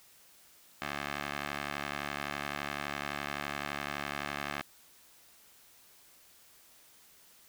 15% pulse tone with band-pass filter, 71.8 Hz, D2, 39 cents flat, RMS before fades -38 dBFS, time 0.82-4.62 s, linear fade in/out 0 ms, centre 1900 Hz, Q 0.94, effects white hiss -60 dBFS RMS until 7.48 s

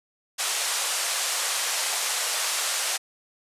white band-pass noise, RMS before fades -27 dBFS, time 0.38-2.98 s, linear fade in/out 20 ms, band 540 to 9900 Hz, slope 24 dB/octave, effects resampled to 32000 Hz

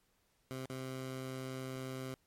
15% pulse tone with dropouts, 130.81 Hz, C3, in tune, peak -34 dBFS, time 0.51-2.14 s, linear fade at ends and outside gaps 0 ms, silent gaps 0.656-0.699 s, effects pink hiss -75 dBFS RMS until 2.26 s + MP3 64 kbps

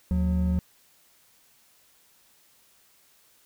triangle tone pair together, 76.2 / 181.24 Hz, D#2 / F#3, -36 / -36 cents, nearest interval octave + minor third, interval 1500 cents, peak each -22 / -23 dBFS, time 0.11-0.59 s, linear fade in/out 0 ms, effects white hiss -61 dBFS RMS until 3.45 s

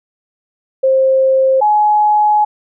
sine tone pair in turn, 529 / 842.7 Hz, C5 / G#5, +19 / +25 cents, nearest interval minor sixth, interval 806 cents, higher second, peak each -8 dBFS, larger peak neither, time 0.83-1.61 / 1.61-2.45 s, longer second, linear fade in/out 10 ms, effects none

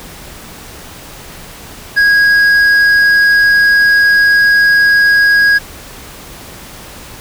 sine tone with hard clipping, 1648 Hz, G#6, 14 cents flat, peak -7 dBFS, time 1.96-5.59 s, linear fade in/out 20 ms, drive 5 dB, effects pink hiss -32 dBFS RMS until 7.2 s

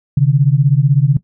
sine beating tone pair, 132.8 / 148.8 Hz, C3 / D3, +26 / +23 cents, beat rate 16 Hz, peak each -11 dBFS, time 0.17-1.17 s, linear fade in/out 5 ms, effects noise-tail reverb RT60 0.1 s tail -17 dB re dry

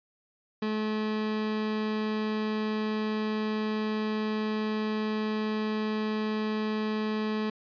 30% pulse tone, 215.3 Hz, A3, 37 cents flat, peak -25 dBFS, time 0.62-7.5 s, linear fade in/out 5 ms, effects resampled to 11025 Hz

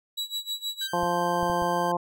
40% pulse tone with tremolo, 3903 Hz, B7, 21 cents flat, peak -26 dBFS, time 0.17-0.88 s, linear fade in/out 10 ms, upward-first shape sine, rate 6.4 Hz, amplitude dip 90%
sawtooth tone, 1568 Hz, G6, in tune, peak -33 dBFS, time 0.81-1.92 s, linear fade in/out 5 ms
harmonic tone, 174.61 Hz, F3, in tune, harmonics 1 / 2 / 3 / 4 / 5 / 6, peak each -33 / -32 / -30 / -30 / -28 / -30 dBFS, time 0.93-1.97 s, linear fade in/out 5 ms
clicks, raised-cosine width 5 ms, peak -26 dBFS, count 4, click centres 1.032 / 1.43 / 1.499 / 1.622 s
effects none

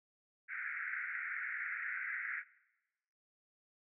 white band-pass noise, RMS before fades -41 dBFS, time 0.48-2.44 s, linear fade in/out 50 ms, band 1400 to 2200 Hz, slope 96 dB/octave, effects noise-tail reverb RT60 1.0 s tail -20 dB re dry

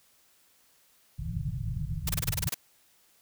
white low-pass noise, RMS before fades -33 dBFS, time 1.18-2.49 s, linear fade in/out 5 ms, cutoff 170 Hz, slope 96 dB/octave
white noise bursts, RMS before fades -30 dBFS, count 10, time 2.07-2.544 s, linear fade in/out 5 ms, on 24 ms, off 26 ms
effects white hiss -64 dBFS RMS until 3.21 s

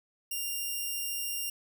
5% pulse tone, 2794 Hz, F7, in tune, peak -23 dBFS, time 0.31-1.5 s, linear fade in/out 5 ms, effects none

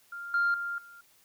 sine tone with level steps, 1396.9 Hz, F6, in tune, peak -37 / -22 / -31 / -48 dBFS, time 0.12-1.01 s, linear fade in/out 5 ms, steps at 0.34 / 0.54 / 0.78 s, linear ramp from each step 2 ms, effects tanh soft clip ceiling -20 dBFS + white hiss -63 dBFS RMS until 1.24 s

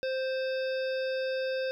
harmonic tone, 523.3 Hz, C5, in tune, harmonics 1 / 3 / 5 / 7 / 9 / 10, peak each -29 / -39 / -43 / -46 / -48 / -49 dBFS, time 0.03-1.71 s, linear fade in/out 0 ms, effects 11-bit

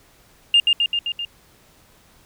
sine tone with echo, 2812 Hz, F7, 11 cents sharp, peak -9 dBFS, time 0.54-0.6 s, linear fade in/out 2 ms, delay 130 ms, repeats 5, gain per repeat -3 dB, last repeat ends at 1.25 s, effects tanh soft clip ceiling -7 dBFS + pink hiss -54 dBFS RMS until 2.25 s

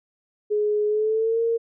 sine tone with pitch glide, 419.6 to 460.2 Hz, G#4 to A#4, +18 to -22 cents, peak -19 dBFS, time 0.5-1.58 s, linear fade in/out 20 ms, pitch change +160 cents, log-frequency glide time 0.87-1.41 s, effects none

